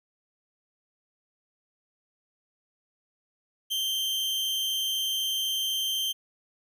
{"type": "tone with amplitude modulation", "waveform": "40% pulse", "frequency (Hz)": 3136, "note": "G7", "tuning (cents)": 0, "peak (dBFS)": -24, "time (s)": [3.7, 6.13], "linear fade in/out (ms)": 20, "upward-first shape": "sine", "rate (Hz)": 212, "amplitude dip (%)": 40, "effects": []}